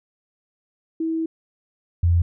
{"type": "tone pair in turn", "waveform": "sine", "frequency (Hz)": [324.1, 85.84], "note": ["E4", "F2"], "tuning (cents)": [-29, -29], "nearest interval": "octave + major seventh", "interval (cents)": 2300, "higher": "first", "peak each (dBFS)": [-21, -14], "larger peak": "second", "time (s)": [[1, 1.26], [2.03, 2.22]], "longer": "first", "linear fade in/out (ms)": 5, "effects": []}